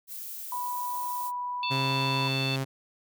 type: noise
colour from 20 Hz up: violet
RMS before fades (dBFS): -39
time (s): 0.07-1.32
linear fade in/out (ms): 50
type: tone with pitch glide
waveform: sine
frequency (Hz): 982 to 988.3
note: B5 to B5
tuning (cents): -10 to +1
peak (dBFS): -30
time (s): 0.52-2.28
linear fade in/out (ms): 2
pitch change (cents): +11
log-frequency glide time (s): 1.23-2.06
type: harmonic tone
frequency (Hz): 882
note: A5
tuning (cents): +4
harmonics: 3 / 4 / 5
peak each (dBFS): -32 / -34 / -36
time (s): 1.63-2.56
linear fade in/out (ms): 2
type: tone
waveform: sawtooth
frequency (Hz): 134.2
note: C3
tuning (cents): +44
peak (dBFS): -24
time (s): 1.7-2.65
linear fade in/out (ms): 20
effects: none